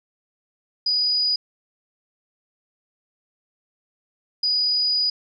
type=tone bursts at uneven times; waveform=sine; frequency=4931 Hz; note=D#8; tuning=16 cents flat; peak=-18 dBFS; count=2; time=0.86-1.36 / 4.43-5.1 s; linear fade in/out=5 ms; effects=none